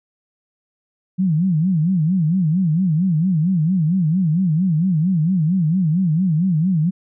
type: tone with vibrato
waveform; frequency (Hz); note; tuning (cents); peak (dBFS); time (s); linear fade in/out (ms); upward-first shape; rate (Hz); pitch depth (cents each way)
sine; 170.8; F3; -38; -14; 1.18-6.91; 20; sine; 4.4; 210
effects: none

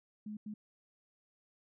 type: tone bursts at uneven times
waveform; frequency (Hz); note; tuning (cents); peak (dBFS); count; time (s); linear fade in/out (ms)
sine; 211.5; G#3; +32; -40; 2; 0.26-0.37 / 0.46-0.54; 5
effects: none

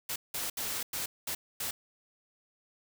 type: noise bursts at uneven times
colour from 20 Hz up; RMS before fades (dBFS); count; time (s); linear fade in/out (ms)
white; -35; 6; 0.09-0.16 / 0.34-0.5 / 0.57-0.83 / 0.93-1.06 / 1.27-1.35 / 1.6-1.71; 5
effects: none

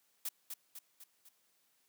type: noise with echo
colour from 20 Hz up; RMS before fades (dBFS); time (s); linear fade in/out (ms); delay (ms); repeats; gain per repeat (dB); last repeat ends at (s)
blue; -38; 0.25-0.29; 5; 250; 4; -5; 1.29
effects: white hiss -74 dBFS RMS until 1.88 s + high-pass 150 Hz 12 dB/octave

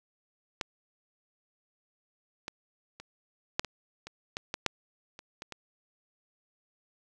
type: clicks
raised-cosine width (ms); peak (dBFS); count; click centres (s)
0.2; -14 / -19 / -27 / -8 / -21 / -25 / -17 / -15 / -8 / -28 / -23 / -23; 12; 0.612 / 2.481 / 3 / 3.595 / 3.647 / 4.07 / 4.369 / 4.541 / 4.663 / 5.191 / 5.421 / 5.523
effects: none

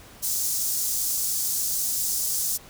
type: high-pass noise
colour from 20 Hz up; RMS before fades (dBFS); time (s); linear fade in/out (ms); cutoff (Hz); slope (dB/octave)
pink; -26; 0.22-2.58; 20; 5800; 24
effects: pink hiss -48 dBFS RMS until 2.69 s

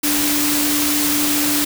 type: tone in noise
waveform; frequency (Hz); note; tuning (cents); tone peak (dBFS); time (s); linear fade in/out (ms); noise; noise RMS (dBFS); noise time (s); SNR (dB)
sine; 294.3; D4; +4; -20; 0.03-1.65; 10; white; -19; 0.03-1.65; -4
effects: none

